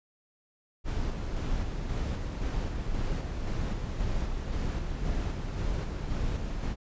brown noise with tremolo, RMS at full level -30 dBFS, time 0.84-6.76 s, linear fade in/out 50 ms, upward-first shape square, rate 1.9 Hz, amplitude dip 30%, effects resampled to 16000 Hz

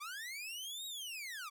sawtooth linear two-way sweep, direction up then down, 1121 to 3832 to 1121 Hz, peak -39 dBFS, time 0-1.5 s, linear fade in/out 20 ms, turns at 0.86 s, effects none

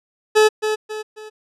40% pulse tone with echo, 430 Hz, A4, 40 cents flat, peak -9 dBFS, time 0.35-0.49 s, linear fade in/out 20 ms, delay 270 ms, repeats 3, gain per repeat -8 dB, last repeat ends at 1.3 s, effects low-pass 9000 Hz 12 dB/octave

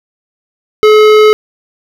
sine tone with hard clipping, 427.8 Hz, A4, 49 cents flat, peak -4 dBFS, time 0.83-1.33 s, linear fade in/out 0 ms, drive 16 dB, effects none

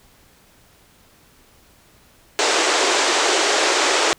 pink band-pass noise, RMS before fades -18 dBFS, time 2.39-4.13 s, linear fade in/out 0 ms, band 330 to 8000 Hz, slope 48 dB/octave, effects pink hiss -53 dBFS RMS until 4.18 s

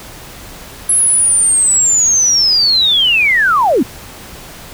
sine linear sweep, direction down, 10930 to 207.1 Hz, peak -8 dBFS, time 0.89-3.83 s, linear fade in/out 5 ms, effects pink hiss -33 dBFS RMS until 4.73 s

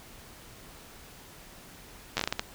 slowing click train, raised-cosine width 0.2 ms, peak -10 dBFS, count 8, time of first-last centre 2.17-2.395 s, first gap 10 ms, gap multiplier 1.38, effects pink hiss -50 dBFS RMS until 2.54 s

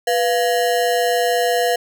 square ring-modulated tone, 593 Hz, D5, 17 cents sharp, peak -13 dBFS, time 0.07-1.76 s, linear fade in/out 5 ms, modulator 103 Hz, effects none

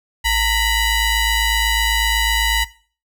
20% pulse ring-modulated tone, 966 Hz, B5, 39 cents flat, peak -7 dBFS, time 0.24-2.65 s, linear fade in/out 20 ms, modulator 1020 Hz, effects noise-tail reverb RT60 0.4 s tail -18 dB re dry

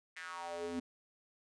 square tone with high-pass filter sweep, 85.7 Hz, F2, 32 cents flat, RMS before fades -42 dBFS, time 0.16-0.8 s, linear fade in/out 10 ms, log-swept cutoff 2000 to 250 Hz, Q 4.5, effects resampled to 22050 Hz

